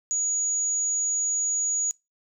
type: tone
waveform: sine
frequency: 6800 Hz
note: G#8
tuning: 40 cents sharp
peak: -23 dBFS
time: 0.11-1.91 s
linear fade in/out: 0 ms
effects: noise-tail reverb RT60 0.2 s tail -19 dB re dry